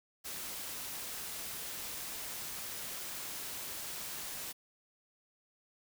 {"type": "noise", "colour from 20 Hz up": "white", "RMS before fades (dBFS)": -42, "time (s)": [0.24, 4.53], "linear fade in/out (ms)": 20, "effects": []}